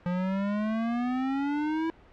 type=exponential sweep; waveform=square; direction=up; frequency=175.4 to 329.6 Hz; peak=-27 dBFS; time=0.06-1.9 s; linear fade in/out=0 ms; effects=pink hiss -55 dBFS RMS until 2.12 s + low-pass 2000 Hz 12 dB/octave